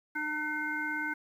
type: harmonic tone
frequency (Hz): 302.9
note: D#4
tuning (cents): -46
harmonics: 1 / 3 / 5 / 7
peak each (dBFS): -39 / -40 / -33 / -38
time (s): 0.15-1.14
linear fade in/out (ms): 10
effects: 10-bit